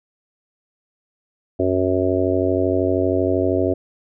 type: harmonic tone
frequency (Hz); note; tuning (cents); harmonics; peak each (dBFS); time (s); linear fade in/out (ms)
92.8; F#2; +6; 1 / 3 / 4 / 5 / 6 / 7; -25 / -22 / -21 / -25 / -25 / -24; 1.59-3.74; 10
effects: none